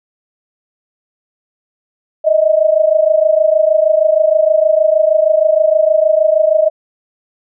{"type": "tone pair together", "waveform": "sine", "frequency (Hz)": [613.6, 640], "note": ["D#5", "D#5"], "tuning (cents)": [-24, 49], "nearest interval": "minor second", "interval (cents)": 73, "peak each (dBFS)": -11, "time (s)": [2.24, 6.7], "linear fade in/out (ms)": 20, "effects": []}